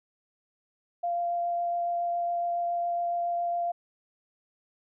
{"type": "tone with vibrato", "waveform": "sine", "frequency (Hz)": 693, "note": "F5", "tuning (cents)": -14, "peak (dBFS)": -26, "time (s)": [1.03, 3.72], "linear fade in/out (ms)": 10, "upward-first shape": "triangle", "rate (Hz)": 7.2, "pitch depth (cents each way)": 9, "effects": []}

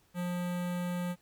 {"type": "tone with notch filter", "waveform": "square", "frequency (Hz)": 177.2, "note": "F3", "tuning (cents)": 25, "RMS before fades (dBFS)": -34, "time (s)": [0.14, 1.16], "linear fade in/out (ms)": 50, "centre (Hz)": 5200, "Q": 1.4, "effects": ["pink hiss -68 dBFS RMS until 1.21 s"]}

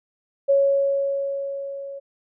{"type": "tone with level ramp", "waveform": "sine", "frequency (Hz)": 554.4, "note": "C#5", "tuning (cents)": 0, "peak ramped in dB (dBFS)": [-13, -32], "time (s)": [0.48, 2], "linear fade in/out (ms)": 20, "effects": []}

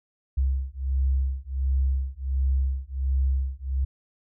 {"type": "beating tone pair", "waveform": "sine", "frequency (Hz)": [65.9, 67.3], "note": ["C2", "C2"], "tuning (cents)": [13, 49], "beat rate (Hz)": 1.4, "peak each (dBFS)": -25, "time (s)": [0.37, 3.85], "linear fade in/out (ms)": 10, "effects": []}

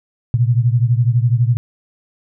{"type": "beating tone pair", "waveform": "sine", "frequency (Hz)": [116.54, 128.54], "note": ["A#2", "C3"], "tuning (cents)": [0, -30], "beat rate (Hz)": 12, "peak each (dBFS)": [-13, -16], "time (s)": [0.34, 1.57], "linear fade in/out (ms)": 0, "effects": []}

